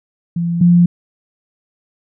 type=tone pair in turn; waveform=sine; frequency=170.5 / 174.08 Hz; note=F3 / F3; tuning=-41 / -5 cents; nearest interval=unison; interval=36 cents; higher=second; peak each=-15 / -6 dBFS; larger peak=second; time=0.36-0.61 / 0.61-0.86 s; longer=neither; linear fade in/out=5 ms; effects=none